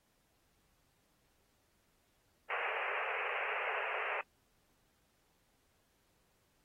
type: band-pass noise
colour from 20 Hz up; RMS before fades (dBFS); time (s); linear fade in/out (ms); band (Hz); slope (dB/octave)
white; -38; 2.5-4.21; 2; 410 to 2700; 96
effects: pink hiss -75 dBFS RMS until 6.64 s + AAC 48 kbps